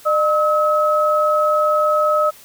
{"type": "tone pair together", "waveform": "sine", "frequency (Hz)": [606, 1284], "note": ["D#5", "E6"], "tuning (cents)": [-46, -46], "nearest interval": "octave + minor second", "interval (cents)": 1300, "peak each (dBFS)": -16, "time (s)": [0.05, 2.31], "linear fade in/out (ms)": 20, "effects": ["white hiss -44 dBFS RMS until 2.44 s"]}